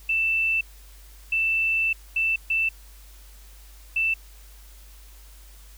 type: tone bursts at uneven times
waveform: sine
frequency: 2660 Hz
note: E7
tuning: 15 cents sharp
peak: -20 dBFS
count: 5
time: 0.09-0.61 / 1.32-1.93 / 2.16-2.36 / 2.5-2.69 / 3.96-4.14 s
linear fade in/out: 5 ms
effects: added 50 Hz sine -45 dBFS peak until 5.77 s + white hiss -53 dBFS RMS until 5.77 s

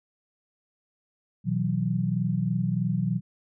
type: chord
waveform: sine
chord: B suspended fourth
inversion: none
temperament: equal with one note detuned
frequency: 123.47 / 161.8 / 185 Hz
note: B2 / E3 / F#3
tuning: 0 / -32 / 0 cents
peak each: -28 / -28 / -27 dBFS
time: 1.44-3.21 s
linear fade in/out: 50 ms
effects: none

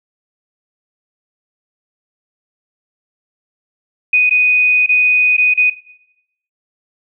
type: tone with dropouts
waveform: sine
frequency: 2489 Hz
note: D#7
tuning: in tune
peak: -8 dBFS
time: 4.13-5.7 s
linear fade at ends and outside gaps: 5 ms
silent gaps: 4.296-4.308 / 4.863-4.89 / 5.368-5.379 / 5.539-5.574 s
effects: noise-tail reverb RT60 0.8 s tail -17 dB re dry

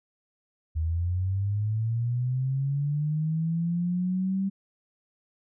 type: linear sweep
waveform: sine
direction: up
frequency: 77.78 to 196 Hz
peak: -24 dBFS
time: 0.75-4.5 s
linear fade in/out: 20 ms
effects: none

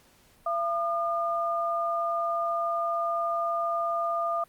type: tone pair together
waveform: sine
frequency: 678 / 1211.4 Hz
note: E5 / D#6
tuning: +49 / -47 cents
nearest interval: minor seventh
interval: 1004 cents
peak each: -28 dBFS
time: 0.46-4.44 s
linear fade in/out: 5 ms
effects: pink hiss -60 dBFS RMS until 4.48 s + Opus 48 kbps

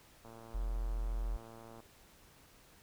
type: click train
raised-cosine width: 1 ms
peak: -39 dBFS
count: 178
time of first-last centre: 0.25-1.803 s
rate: 114 Hz
type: tone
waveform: sine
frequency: 43.59 Hz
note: F1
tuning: 3 cents flat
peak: -33 dBFS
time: 0.54-1.37 s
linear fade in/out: 10 ms
effects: pink hiss -62 dBFS RMS until 2.82 s

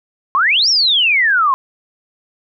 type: exponential two-way sweep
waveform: sine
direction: up then down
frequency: 1030 to 5700 to 1030 Hz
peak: -10 dBFS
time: 0.35-1.54 s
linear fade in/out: 0 ms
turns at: 0.69 s
effects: none

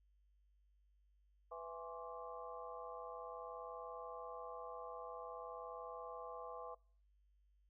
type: harmonic tone with a mistuned harmonic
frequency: 165.7 Hz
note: E3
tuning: 9 cents sharp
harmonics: 3 / 4 / 5 / 6 / 7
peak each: -51 / -52 / -55 / -53 / -54 dBFS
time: 1.51-6.75 s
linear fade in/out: 10 ms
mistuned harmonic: 6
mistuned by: +110 cents
effects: noise-tail reverb RT60 0.5 s tail -25 dB re dry + added 50 Hz sine -70 dBFS peak until 7.69 s

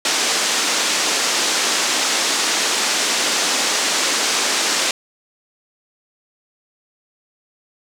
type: band-pass noise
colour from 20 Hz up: white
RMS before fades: -19 dBFS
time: 0.05-4.91 s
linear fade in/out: 2 ms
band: 230 to 7400 Hz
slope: 24 dB/octave
effects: none

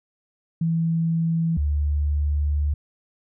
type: tone pair in turn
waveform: sine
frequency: 164.7 / 73.37 Hz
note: E3 / D2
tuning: -1 / -1 cents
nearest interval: octave + major second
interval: 1400 cents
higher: first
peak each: -19 dBFS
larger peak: neither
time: 0.61-1.57 / 1.57-2.74 s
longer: second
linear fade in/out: 5 ms
effects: none

